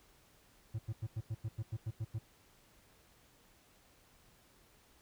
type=tone bursts; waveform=triangle; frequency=110 Hz; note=A2; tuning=in tune; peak=-33 dBFS; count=11; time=0.74-2.189 s; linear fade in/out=10 ms; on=49 ms; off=91 ms; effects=pink hiss -66 dBFS RMS until 5.01 s